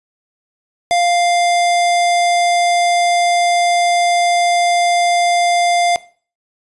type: tone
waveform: square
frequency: 698.5 Hz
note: F5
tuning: in tune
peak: -12 dBFS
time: 0.91-5.96 s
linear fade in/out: 0 ms
effects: noise-tail reverb RT60 0.4 s tail -18 dB re dry + resampled to 24000 Hz